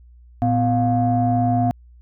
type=tone cluster; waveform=sine; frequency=114.9 / 250.9 / 706 Hz; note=A#2 / B3 / F5; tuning=-25 / +28 / +19 cents; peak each=-19 dBFS; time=0.42-1.71 s; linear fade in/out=0 ms; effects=tanh soft clip ceiling -9 dBFS + added 60 Hz sine -44 dBFS peak until 2.01 s